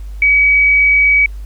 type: tone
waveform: sine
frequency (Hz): 2272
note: C#7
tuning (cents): +42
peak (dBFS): -7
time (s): 0.22-1.26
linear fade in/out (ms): 2
effects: added 50 Hz sine -24 dBFS peak until 1.45 s + pink hiss -49 dBFS RMS until 1.45 s